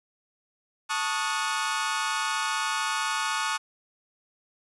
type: chord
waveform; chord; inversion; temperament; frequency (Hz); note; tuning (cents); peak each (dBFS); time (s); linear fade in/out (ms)
sawtooth; D# half-diminished seventh; second; equal with one note detuned; 880 / 1108.7 / 1244.5 / 1455.4; A5 / C#6 / D#6 / F#6; 0 / 0 / 0 / -29; -28; 0.89-3.58; 20
effects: resampled to 24000 Hz + 9-bit